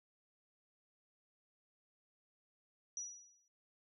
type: tone with exponential decay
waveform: sine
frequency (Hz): 5840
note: F#8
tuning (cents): -24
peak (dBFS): -38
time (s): 2.97-3.48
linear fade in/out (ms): 1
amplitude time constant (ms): 110
effects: noise-tail reverb RT60 0.3 s tail -26 dB re dry